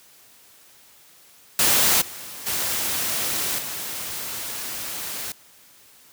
white noise with level steps, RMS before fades -18 / -37 / -25 / -31 dBFS, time 1.59-5.32 s, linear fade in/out 2 ms, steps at 2.01 / 2.46 / 3.58 s, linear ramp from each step 10 ms, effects white hiss -52 dBFS RMS until 6.12 s + high-pass 60 Hz 12 dB/octave

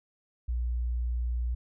sine tone, 60 Hz, B1, 49 cents flat, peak -27 dBFS, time 0.48-1.55 s, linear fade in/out 10 ms, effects none

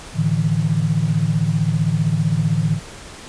sine chord, A suspended fourth, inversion none, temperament equal with one note detuned, 110 / 149.31 / 164.81 Hz, A2 / D3 / E3, 0 / +29 / 0 cents, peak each -22 / -19 / -19 dBFS, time 0.14-2.8 s, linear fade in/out 50 ms, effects pink hiss -37 dBFS RMS until 3.28 s + resampled to 22050 Hz

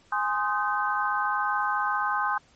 sine chord, Ab major seventh, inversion none, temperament equal with one note detuned, 830.6 / 1046.5 / 1244.5 / 1539.3 Hz, Ab5 / C6 / Eb6 / G6, 0 / 0 / 0 / -32 cents, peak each -29 dBFS, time 0.12-2.38 s, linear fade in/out 5 ms, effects pink hiss -60 dBFS RMS until 2.55 s + MP3 32 kbps

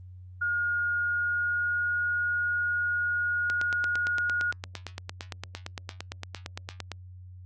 sine tone with pitch glide, 1428 to 1439.6 Hz, F6 to F#6, +38 to -48 cents, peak -25 dBFS, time 0.41-4.52 s, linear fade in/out 10 ms, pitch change +14 cents, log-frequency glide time 0.93-1.99 s
click train, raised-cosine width 0.2 ms, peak -17 dBFS, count 31, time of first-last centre 3.5-6.917 s, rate 8.78 Hz
effects added 91 Hz sine -43 dBFS peak until 7.45 s + Opus 32 kbps

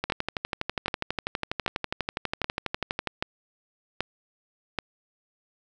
two click trains, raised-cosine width 0.3 ms, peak -10 / -11 dBFS, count 7 / 38, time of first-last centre 0.1-4.787 / 0.04-3.073 s, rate 1.28 / 12.2 Hz, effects none

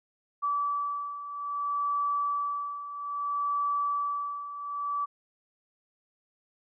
sine beating tone pair, 1153 / 1153.61 Hz, D6 / D6, -32 / -31 cents, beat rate 0.61 Hz, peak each -34 / -29 dBFS, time 0.42-5.06 s, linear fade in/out 20 ms, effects none

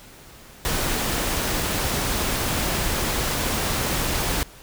pink noise, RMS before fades -24 dBFS, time 0.65-4.43 s, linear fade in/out 0 ms, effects pink hiss -46 dBFS RMS until 4.62 s

